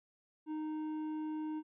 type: tone with hard clipping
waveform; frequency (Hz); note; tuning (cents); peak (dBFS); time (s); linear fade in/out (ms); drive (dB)
sine; 309.4; D#4; -10; -38; 0.46-1.63; 50; 6
effects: resampled to 8000 Hz